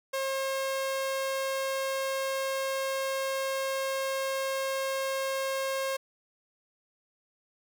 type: tone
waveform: sawtooth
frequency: 537 Hz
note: C5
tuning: 45 cents sharp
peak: -25 dBFS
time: 0.13-5.97 s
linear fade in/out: 10 ms
effects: none